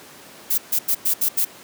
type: noise bursts at uneven times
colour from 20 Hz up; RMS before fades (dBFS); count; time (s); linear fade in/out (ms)
violet; -19; 6; 0.5-0.58 / 0.72-0.79 / 0.88-0.95 / 1.05-1.14 / 1.21-1.29 / 1.37-1.45; 10
effects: pink hiss -43 dBFS RMS until 1.63 s + high-pass 200 Hz 12 dB/octave